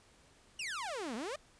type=exponential two-way sweep; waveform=sawtooth; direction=down then up; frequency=2960 to 207.7 to 637 Hz; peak=-34 dBFS; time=0.59-1.36 s; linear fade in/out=5 ms; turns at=1.15 s; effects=pink hiss -64 dBFS RMS until 1.59 s + resampled to 22050 Hz